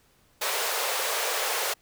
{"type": "high-pass noise", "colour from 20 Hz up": "pink", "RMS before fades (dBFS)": -28, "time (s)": [0.41, 1.74], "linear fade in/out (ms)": 10, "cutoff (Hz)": 440, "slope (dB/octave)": 48, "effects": ["pink hiss -63 dBFS RMS until 1.81 s"]}